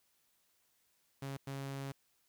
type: tone bursts at uneven times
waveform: sawtooth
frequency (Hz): 137.2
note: C#3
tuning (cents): -17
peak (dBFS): -36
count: 2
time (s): 1.22-1.37 / 1.47-1.92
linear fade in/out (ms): 5
effects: white hiss -75 dBFS RMS until 2.28 s